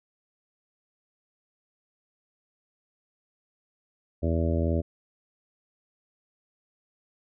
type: harmonic tone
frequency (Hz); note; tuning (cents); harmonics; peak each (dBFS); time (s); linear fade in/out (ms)
82.41; E2; 0; 1 / 2 / 3 / 4 / 5 / 6 / 7 / 8; -25 / -32 / -31 / -33 / -35 / -39 / -33 / -40; 4.22-4.82; 20
effects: none